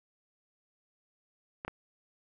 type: clicks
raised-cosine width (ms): 0.5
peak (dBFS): -22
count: 2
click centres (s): 1.649 / 1.68
effects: none